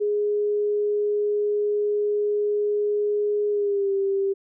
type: tone with pitch glide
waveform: sine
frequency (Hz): 415.2 to 392.6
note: G#4 to G4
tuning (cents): 0 to +3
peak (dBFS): -20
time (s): 0-4.34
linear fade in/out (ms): 20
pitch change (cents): -97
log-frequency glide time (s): 3.5-3.92
effects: none